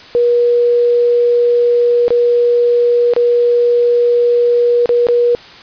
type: tone with dropouts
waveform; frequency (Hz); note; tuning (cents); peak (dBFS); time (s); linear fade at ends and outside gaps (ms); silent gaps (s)
sine; 480; B4; -49; -8; 0.15-5.35; 0; 2.081-2.105 / 3.136-3.164 / 4.858-4.892 / 5.069-5.086
effects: white hiss -36 dBFS RMS until 5.62 s + resampled to 11025 Hz